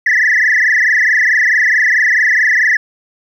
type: tone with frequency modulation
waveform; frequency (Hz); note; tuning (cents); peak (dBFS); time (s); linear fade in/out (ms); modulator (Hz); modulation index
sine; 1864; A#6; -1; -7; 0.06-2.77; 5; 24.6; 6.7
effects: tanh soft clip ceiling -5 dBFS + 8-bit